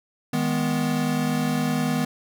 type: chord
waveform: square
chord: G# minor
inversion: second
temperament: equal with one note detuned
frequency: 157.92 / 207.7 / 246.9 Hz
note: D#3 / G#3 / B3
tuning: +26 / 0 / 0 cents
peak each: -27 / -29 / -25 dBFS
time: 0.33-2.05 s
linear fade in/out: 5 ms
effects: none